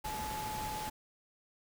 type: tone in noise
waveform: sine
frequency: 857 Hz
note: A5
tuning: 46 cents flat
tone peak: -38 dBFS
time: 0.04-0.9 s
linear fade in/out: 10 ms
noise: pink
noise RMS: -42 dBFS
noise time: 0.04-0.9 s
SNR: +1 dB
effects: none